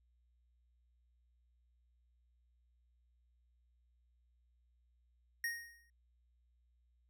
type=tone with exponential decay; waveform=square; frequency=1864.7 Hz; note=A#6; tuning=in tune; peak=-34 dBFS; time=5.44-5.9 s; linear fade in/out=2 ms; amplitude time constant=99 ms; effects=added 60 Hz sine -70 dBFS peak until 7.09 s